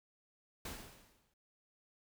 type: noise with exponential decay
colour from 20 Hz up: pink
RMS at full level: -42 dBFS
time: 0.65-1.34 s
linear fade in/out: 5 ms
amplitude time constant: 150 ms
effects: none